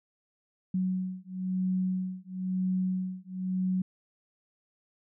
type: beating tone pair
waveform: sine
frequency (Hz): 185 / 186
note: F#3 / F#3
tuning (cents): 0 / +9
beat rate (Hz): 1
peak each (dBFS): -31 / -31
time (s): 0.74-3.82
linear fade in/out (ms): 5
effects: none